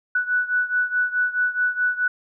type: beating tone pair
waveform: sine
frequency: 1480 / 1484.7 Hz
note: F#6 / F#6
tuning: 0 / +6 cents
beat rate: 4.7 Hz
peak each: -21 / -24 dBFS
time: 0.15-2.08 s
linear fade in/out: 5 ms
effects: none